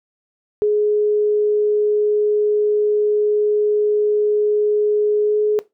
sine tone with pitch glide, 419.6 to 422.5 Hz, G#4 to G#4, +18 to +30 cents, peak -13 dBFS, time 0.62-5.59 s, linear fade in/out 0 ms, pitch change +12 cents, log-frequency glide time 5.24-5.37 s, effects noise-tail reverb RT60 0.2 s tail -18 dB re dry

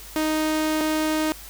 sawtooth tone pair in turn, 311.1 / 311.1 Hz, D#4 / D#4, 0 / 0 cents, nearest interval unison, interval 0 cents, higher neither, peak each -17 dBFS, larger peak neither, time 0.16-0.81 / 0.81-1.32 s, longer first, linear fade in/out 0 ms, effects added 50 Hz sine -44 dBFS peak until 1.49 s + white hiss -42 dBFS RMS until 1.49 s

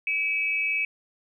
sine tone pair together, 2300 / 2582 Hz, D7 / E7, -37 / -37 cents, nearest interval major second, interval 200 cents, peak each -26 dBFS, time 0.07-0.85 s, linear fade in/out 2 ms, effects 10-bit

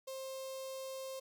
sawtooth tone with notch filter, 530 Hz, C5, 22 cents sharp, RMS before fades -44 dBFS, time 0.07-1.2 s, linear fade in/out 10 ms, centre 1700 Hz, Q 0.55, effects none

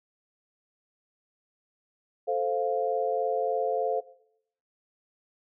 sine chord, F major, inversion first, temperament equal, 440 / 523.3 / 698.5 Hz, A4 / C5 / F5, 0 / 0 / 0 cents, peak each -29 dBFS, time 2.27-4.01 s, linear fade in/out 20 ms, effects noise-tail reverb RT60 0.7 s tail -18 dB re dry

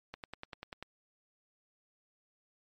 click train, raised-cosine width 0.3 ms, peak -26 dBFS, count 8, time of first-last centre 0.14-0.826 s, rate 10.2 Hz, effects MP3 48 kbps

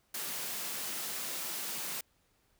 white high-pass noise, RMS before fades -38 dBFS, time 0.14-2.01 s, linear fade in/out 5 ms, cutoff 140 Hz, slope 96 dB/octave, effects pink hiss -72 dBFS RMS until 2.59 s

